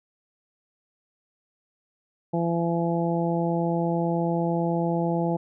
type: harmonic tone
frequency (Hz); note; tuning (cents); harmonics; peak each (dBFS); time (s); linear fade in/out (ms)
169.1; E3; +44; 1 / 2 / 3 / 4 / 5; -25 / -28 / -30 / -31 / -32; 2.33-5.37; 10
effects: none